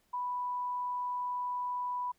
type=tone; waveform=sine; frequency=987.8 Hz; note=B5; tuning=in tune; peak=-32 dBFS; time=0.13-2.12 s; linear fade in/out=10 ms; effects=pink hiss -72 dBFS RMS until 2.18 s